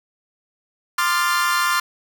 40% pulse chord, D minor seventh, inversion third, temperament equal with one note detuned, 1046.5 / 1188.3 / 1396.9 / 1760 Hz, C6 / D6 / F6 / A6, 0 / +20 / 0 / 0 cents, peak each -21 / -23 / -21 / -25 dBFS, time 0.98-1.8 s, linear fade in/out 5 ms, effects none

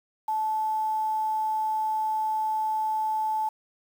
sine tone with quantisation, 870 Hz, A5, 20 cents flat, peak -24 dBFS, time 0.28-3.49 s, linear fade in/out 5 ms, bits 8, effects none

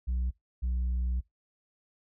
sine tone pair in turn, 61.74 / 61.53 Hz, B1 / B1, 0 / -6 cents, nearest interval unison, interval 6 cents, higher first, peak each -24 dBFS, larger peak neither, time 0.07-0.31 / 0.62-1.21 s, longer second, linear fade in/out 20 ms, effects noise-tail reverb RT60 0.2 s tail -25 dB re dry + tanh soft clip ceiling -26 dBFS

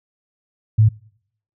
sine tone, 108.8 Hz, A2, 19 cents flat, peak -9 dBFS, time 0.78-0.89 s, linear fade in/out 10 ms, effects noise-tail reverb RT60 0.7 s tail -26 dB re dry

